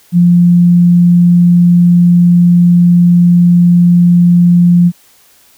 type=tone; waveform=sine; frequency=174.61 Hz; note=F3; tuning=in tune; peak=-3 dBFS; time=0.12-4.92 s; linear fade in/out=50 ms; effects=white hiss -46 dBFS RMS until 5.57 s